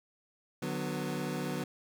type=chord; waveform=25% pulse; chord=B minor; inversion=first; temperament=equal with one note detuned; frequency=149.66 / 185 / 246.9 Hz; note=D3 / F#3 / B3; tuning=+33 / 0 / 0 cents; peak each=-34 dBFS; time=0.62-1.64 s; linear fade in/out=5 ms; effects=none